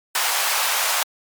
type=high-pass noise; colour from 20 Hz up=pink; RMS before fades=-21 dBFS; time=0.15-1.03 s; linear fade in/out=2 ms; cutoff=730 Hz; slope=24 dB/octave; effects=MP3 96 kbps